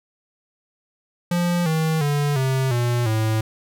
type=tone with pitch steps; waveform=square; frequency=174.61 / 159.2 / 145.14 / 132.33 / 120.65 / 110 Hz; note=F3 / D#3 / D3 / C3 / B2 / A2; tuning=0 / +40 / -20 / +20 / -40 / 0 cents; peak=-19 dBFS; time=1.31-3.41 s; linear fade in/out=5 ms; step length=350 ms; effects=none